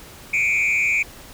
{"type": "tone with frequency modulation", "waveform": "sine", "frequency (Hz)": 2349, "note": "D7", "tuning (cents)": 0, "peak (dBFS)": -14, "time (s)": [0.33, 1.03], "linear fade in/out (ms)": 10, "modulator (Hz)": 113, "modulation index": 1.3, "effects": ["tanh soft clip ceiling -16 dBFS", "pink hiss -42 dBFS RMS until 1.33 s"]}